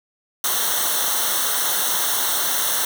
white noise with comb filter, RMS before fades -21 dBFS, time 0.44-2.85 s, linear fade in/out 2 ms, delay 0.41 ms, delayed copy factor -0.9, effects none

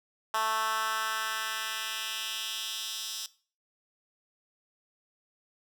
10% pulse tone with high-pass filter sweep, 220 Hz, A3, in tune, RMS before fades -33 dBFS, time 0.34-3.26 s, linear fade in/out 2 ms, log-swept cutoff 1000 to 4500 Hz, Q 1.8, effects noise-tail reverb RT60 0.4 s tail -19 dB re dry

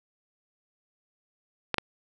clicks, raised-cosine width 0.3 ms, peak -9 dBFS, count 2, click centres 1.743 / 1.783 s, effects none

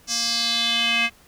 square tone with band-pass filter sweep, 233.1 Hz, A#3, in tune, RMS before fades -22 dBFS, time 0.07-1.1 s, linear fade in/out 50 ms, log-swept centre 5900 to 2400 Hz, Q 4, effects pink hiss -53 dBFS RMS until 1.27 s

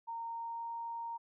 sine tone with pitch glide, 922 to 927.9 Hz, A#5 to A#5, -19 to -8 cents, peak -38 dBFS, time 0.07-1.18 s, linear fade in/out 20 ms, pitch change +11 cents, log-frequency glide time 0.24-0.68 s, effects none

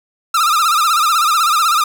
45% pulse tone with vibrato, 1279 Hz, D#6, 47 cents sharp, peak -11 dBFS, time 0.34-1.84 s, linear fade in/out 5 ms, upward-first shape sine, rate 16 Hz, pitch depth 120 cents each way, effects none

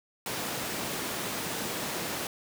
pink high-pass noise, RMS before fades -34 dBFS, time 0.26-2.27 s, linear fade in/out 2 ms, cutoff 170 Hz, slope 12 dB/octave, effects none

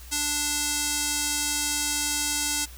square tone with band-pass filter, 293.7 Hz, D4, in tune, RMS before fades -27 dBFS, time 0.11-2.66 s, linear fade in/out 20 ms, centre 7800 Hz, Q 1.3, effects added 60 Hz sine -42 dBFS peak until 2.77 s + white hiss -48 dBFS RMS until 2.77 s

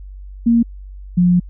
sine tone pair in turn, 233.1 / 177.76 Hz, A#3 / F3, 0 / +31 cents, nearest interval perfect fourth, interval 469 cents, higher first, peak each -9 dBFS, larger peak neither, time 0.46-0.63 / 1.17-1.4 s, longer second, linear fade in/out 10 ms, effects added 48 Hz sine -31 dBFS peak until 1.49 s

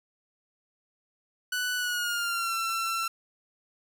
sawtooth tone with pitch glide, 1486 to 1347 Hz, F#6 to E6, +7 to +37 cents, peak -24 dBFS, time 1.52-3.08 s, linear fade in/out 5 ms, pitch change -170 cents, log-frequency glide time 1.76-2.56 s, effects none

